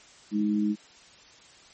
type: tone pair together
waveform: sine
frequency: 209.1 / 313.8 Hz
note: G#3 / D#4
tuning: +12 / +15 cents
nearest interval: perfect fifth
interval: 703 cents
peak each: -24 / -27 dBFS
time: 0.31-0.76 s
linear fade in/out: 50 ms
effects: white hiss -53 dBFS RMS until 1.73 s + MP3 32 kbps